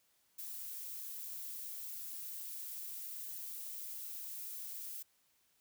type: noise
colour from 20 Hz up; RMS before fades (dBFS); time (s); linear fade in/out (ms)
violet; -45; 0.38-5.03; 10
effects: white hiss -74 dBFS RMS until 5.6 s